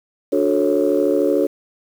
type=chord; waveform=sine; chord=D major seventh; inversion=none; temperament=just; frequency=293.7 / 367.1 / 440.5 / 550.6 Hz; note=D4 / F#4 / A4 / C#5; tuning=0 / -14 / +2 / -12 cents; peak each=-19 dBFS; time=0.32-1.47 s; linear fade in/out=10 ms; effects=tanh soft clip ceiling -6 dBFS + 7-bit